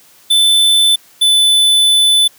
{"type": "tone pair in turn", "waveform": "square", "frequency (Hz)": [3520, 3500], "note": ["A7", "A7"], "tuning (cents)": [0, -10], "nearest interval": "unison", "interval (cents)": 10, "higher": "first", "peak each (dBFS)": -8, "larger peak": "neither", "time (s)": [[0.3, 0.96], [1.21, 2.28]], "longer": "second", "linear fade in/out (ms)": 10, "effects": ["white hiss -46 dBFS RMS until 2.38 s", "high-pass 80 Hz 12 dB/octave"]}